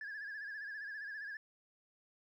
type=tone with vibrato; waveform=sine; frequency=1685 Hz; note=G#6; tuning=25 cents sharp; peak=-40 dBFS; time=0.01-1.37 s; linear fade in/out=2 ms; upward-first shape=sine; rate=15 Hz; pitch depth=79 cents each way; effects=tanh soft clip ceiling -40 dBFS + 13-bit